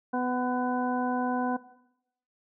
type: harmonic tone with a mistuned harmonic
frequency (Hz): 249.4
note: B3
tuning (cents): +17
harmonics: 1 / 2 / 3 / 4 / 6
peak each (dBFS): -29 / -34 / -31 / -35 / -37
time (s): 0.13-1.57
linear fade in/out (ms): 10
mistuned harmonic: 4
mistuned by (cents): +16
effects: noise-tail reverb RT60 0.8 s tail -17 dB re dry